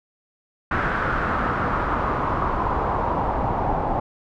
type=noise with low-pass filter sweep; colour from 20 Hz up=pink; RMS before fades=-23 dBFS; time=0.71-4 s; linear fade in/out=5 ms; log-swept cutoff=1500 to 820 Hz; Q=3.4; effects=none